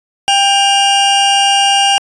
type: tone pair together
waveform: 40% pulse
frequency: 793.2 / 2830 Hz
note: G5 / F7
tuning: +20 / +22 cents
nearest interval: octave + minor seventh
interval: 2202 cents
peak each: -10 dBFS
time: 0.28-1.98 s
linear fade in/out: 0 ms
effects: resampled to 22050 Hz